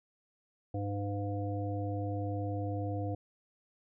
harmonic tone, 101.2 Hz, G#2, 44 cents flat, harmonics 1 / 3 / 5 / 7, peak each -34 / -39 / -41 / -42 dBFS, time 0.74-3.15 s, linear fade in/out 5 ms, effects none

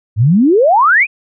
sine exponential sweep, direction up, 98 to 2582 Hz, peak -6 dBFS, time 0.16-1.07 s, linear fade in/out 50 ms, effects none

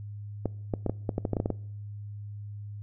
clicks, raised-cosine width 2 ms, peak -14 dBFS, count 12, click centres 0.457 / 0.738 / 0.863 / 0.896 / 1.092 / 1.181 / 1.252 / 1.333 / 1.368 / 1.401 / 1.459 / 1.503 s, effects noise-tail reverb RT60 0.7 s tail -23 dB re dry + added 103 Hz sine -37 dBFS peak until 2.82 s

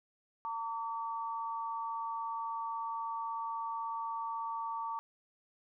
sine tone pair together, 909 / 1145.3 Hz, A#5 / D6, -44 / -44 cents, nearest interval major third, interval 400 cents, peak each -37 / -39 dBFS, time 0.45-4.99 s, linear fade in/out 0 ms, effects none

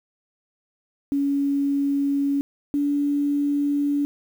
sine tone pair in turn, 280.7 / 287.1 Hz, C#4 / D4, +22 / -39 cents, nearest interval unison, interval 39 cents, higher second, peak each -19 dBFS, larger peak neither, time 1.12-2.41 / 2.74-4.05 s, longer second, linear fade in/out 0 ms, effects 8-bit

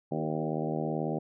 harmonic tone with a mistuned harmonic, 78.3 Hz, D#2, 11 cents sharp, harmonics 2 / 3 / 4 / 5 / 6 / 7 / 8 / 9 / 10, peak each -34 / -36 / -37 / -38 / -39 / -39 / -40 / -41 / -41 dBFS, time 0.11-1.19 s, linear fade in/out 10 ms, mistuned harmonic 5, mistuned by -20 cents, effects none

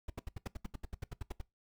brown noise bursts, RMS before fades -39 dBFS, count 15, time 0.08-1.416 s, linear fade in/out 5 ms, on 20 ms, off 74 ms, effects noise-tail reverb RT60 0.2 s tail -21 dB re dry

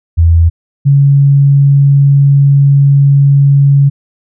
sine tone pair in turn, 83.3 / 140.09 Hz, E2 / C#3, +19 / +19 cents, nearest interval major sixth, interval 900 cents, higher second, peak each -3 dBFS, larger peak neither, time 0.17-0.5 / 0.85-3.9 s, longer second, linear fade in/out 20 ms, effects none

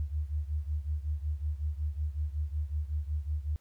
sine beating tone pair, 73.42 / 78.82 Hz, D2 / D#2, 0 / +23 cents, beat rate 5.4 Hz, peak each -32 / -35 dBFS, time 0-3.56 s, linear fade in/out 0 ms, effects pink hiss -70 dBFS RMS until 3.6 s

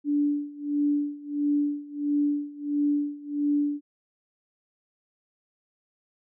sine tone with tremolo, 290.9 Hz, D4, 16 cents flat, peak -20 dBFS, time 0.04-3.81 s, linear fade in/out 50 ms, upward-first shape sine, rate 1.5 Hz, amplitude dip 90%, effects none

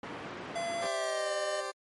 pink band-pass noise, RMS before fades -42 dBFS, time 0.03-0.87 s, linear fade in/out 2 ms, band 210 to 2200 Hz, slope 12 dB/octave
square tone with pitch glide, 680 to 605.8 Hz, F5 to D#5, -46 to -46 cents, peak -33 dBFS, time 0.55-1.61 s, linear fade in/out 10 ms, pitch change -200 cents, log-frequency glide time 0.83-1.32 s
20% pulse chord, G suspended fourth, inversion none, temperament just, 392 / 522.7 / 588 Hz, G4 / C5 / D5, 0 / -2 / +2 cents, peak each -35 dBFS, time 0.81-1.72 s, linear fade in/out 20 ms
effects MP3 48 kbps

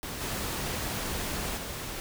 pink noise with level steps, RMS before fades -37 / -33 / -37 dBFS, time 0.03-2 s, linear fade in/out 0 ms, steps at 0.2 / 1.56 s, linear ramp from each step 20 ms, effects none

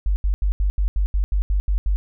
sine tone bursts, 49 Hz, G1, in tune, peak -16 dBFS, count 11, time 0.06-1.96 s, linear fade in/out 0 ms, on 100 ms, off 80 ms, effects none

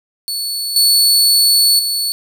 sawtooth tone with level steps, 4435 Hz, C#8, in tune, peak -16 / -6 / -13 dBFS, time 0.28-2.12 s, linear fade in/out 0 ms, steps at 0.76 / 1.79 s, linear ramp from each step 2 ms, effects none

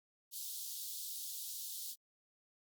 white high-pass noise, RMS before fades -44 dBFS, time 0.31-1.96 s, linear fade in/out 50 ms, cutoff 3400 Hz, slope 48 dB/octave, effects Opus 48 kbps

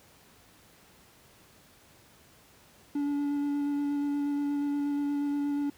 triangle tone with vibrato, 287.2 Hz, D4, 39 cents flat, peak -25 dBFS, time 2.95-5.7 s, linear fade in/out 5 ms, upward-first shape square, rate 8.4 Hz, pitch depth 9 cents each way, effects pink hiss -58 dBFS RMS until 5.77 s + high-pass 60 Hz 12 dB/octave

